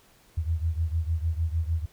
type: beating tone pair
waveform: sine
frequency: 79.7 / 86.3 Hz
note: D#2 / F2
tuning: +42 / -20 cents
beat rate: 6.6 Hz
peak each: -26 / -29 dBFS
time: 0.37-1.86 s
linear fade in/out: 10 ms
effects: pink hiss -59 dBFS RMS until 1.92 s